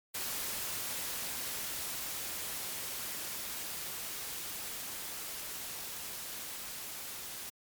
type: noise with level ramp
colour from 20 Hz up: white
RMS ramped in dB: -37 to -43 dBFS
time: 0.14-7.5 s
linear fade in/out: 10 ms
effects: MP3 96 kbps